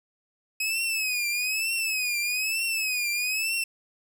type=tone with vibrato; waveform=sawtooth; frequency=2541 Hz; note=D#7; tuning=36 cents sharp; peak=-22 dBFS; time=0.6-3.64 s; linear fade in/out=5 ms; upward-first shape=triangle; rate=1.1 Hz; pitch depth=130 cents each way; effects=none